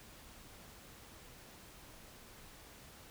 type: silence
effects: pink hiss -56 dBFS RMS until 3.1 s